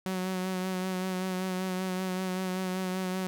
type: tone with vibrato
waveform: sawtooth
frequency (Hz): 185.7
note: F#3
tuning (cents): +7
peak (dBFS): -26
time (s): 0.06-3.27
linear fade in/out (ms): 0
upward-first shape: sine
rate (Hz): 5.2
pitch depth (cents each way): 25
effects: none